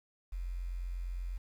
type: tone with quantisation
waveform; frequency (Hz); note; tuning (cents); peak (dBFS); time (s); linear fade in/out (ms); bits
sine; 44.22; F1; +22; -35; 0.32-1.38; 10; 10
effects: none